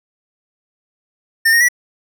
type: tone with pitch steps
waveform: square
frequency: 1808 / 1859 / 1947 Hz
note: A6 / A#6 / B6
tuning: +47 / -5 / -25 cents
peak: -10 dBFS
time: 1.45-1.687 s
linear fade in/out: 10 ms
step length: 79 ms
effects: none